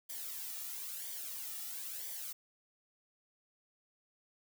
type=noise with flanger; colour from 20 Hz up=blue; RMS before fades=-43 dBFS; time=0.09-2.33 s; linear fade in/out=10 ms; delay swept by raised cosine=0.74 to 1.94 ms; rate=1 Hz; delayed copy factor=-0.65; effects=none